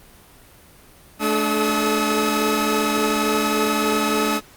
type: tone cluster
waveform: sawtooth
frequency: 216.9 / 293.4 / 430.3 / 1279 Hz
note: A3 / D4 / A4 / D#6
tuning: -25 / -2 / -39 / +47 cents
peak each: -20 dBFS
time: 1.19-4.41 s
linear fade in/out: 50 ms
effects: pink hiss -48 dBFS RMS until 4.56 s + Opus 32 kbps